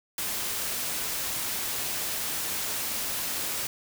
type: noise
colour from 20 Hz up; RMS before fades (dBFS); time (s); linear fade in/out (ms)
white; -31; 0.18-3.67; 2
effects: none